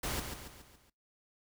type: noise with echo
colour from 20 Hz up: pink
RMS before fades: -36 dBFS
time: 0.03-0.2 s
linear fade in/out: 5 ms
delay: 140 ms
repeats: 5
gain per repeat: -6 dB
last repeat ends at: 0.9 s
effects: noise-tail reverb RT60 0.2 s tail -22 dB re dry